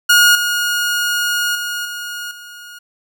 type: tone with level steps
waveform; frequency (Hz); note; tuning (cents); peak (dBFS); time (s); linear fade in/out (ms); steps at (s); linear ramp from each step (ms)
sawtooth; 1435; F6; +47; -4 / -12 / -17 / -21 / -30; 0.09-2.79; 10; 0.35 / 1.55 / 1.85 / 2.31; 2
effects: none